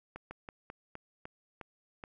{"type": "slowing click train", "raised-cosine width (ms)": 0.5, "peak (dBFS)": -28, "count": 8, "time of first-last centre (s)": [0.16, 2.038], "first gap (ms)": 150, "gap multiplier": 1.19, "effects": []}